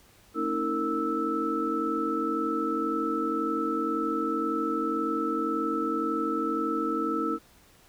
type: tone cluster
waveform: sine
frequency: 227.4 / 278.1 / 320 / 458.3 / 1314 Hz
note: A#3 / C#4 / D#4 / A#4 / E6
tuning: -43 / +6 / +49 / -29 / -6 cents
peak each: -36 / -34 / -30 / -33 / -30 dBFS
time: 0.34-7.39 s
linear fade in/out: 50 ms
effects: pink hiss -58 dBFS RMS until 7.88 s